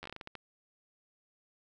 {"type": "slowing click train", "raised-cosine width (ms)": 0.3, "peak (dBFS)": -27, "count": 10, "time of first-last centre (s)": [0.03, 0.353], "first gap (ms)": 11, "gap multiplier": 1.28, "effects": []}